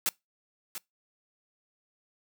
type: noise with echo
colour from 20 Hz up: white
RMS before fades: -27 dBFS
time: 0.06-0.09 s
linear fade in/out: 0 ms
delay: 690 ms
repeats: 1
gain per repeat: -11 dB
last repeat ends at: 0.78 s
effects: noise-tail reverb RT60 0.2 s tail -26 dB re dry + high-pass 150 Hz 12 dB/octave